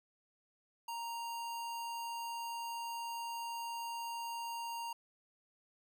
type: tone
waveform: square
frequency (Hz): 932.3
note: A#5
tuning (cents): 0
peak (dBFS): -40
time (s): 0.88-4.93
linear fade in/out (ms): 5
effects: none